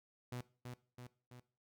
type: tone with echo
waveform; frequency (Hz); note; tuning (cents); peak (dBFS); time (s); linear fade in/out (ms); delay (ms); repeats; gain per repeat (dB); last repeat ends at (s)
sawtooth; 123.47; B2; 0; -38; 0.32-0.41; 5; 330; 3; -4; 1.4
effects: noise-tail reverb RT60 0.4 s tail -19 dB re dry